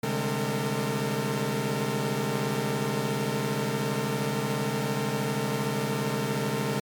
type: tone cluster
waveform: sawtooth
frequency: 131.8 / 149 / 197.6 / 210.5 / 454.8 Hz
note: C3 / D3 / G3 / G#3 / A#4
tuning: +13 / +25 / +14 / +24 / -43 cents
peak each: -28 / -29 / -32 / -28 / -28 dBFS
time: 0.03-6.8 s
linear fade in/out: 5 ms
effects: MP3 96 kbps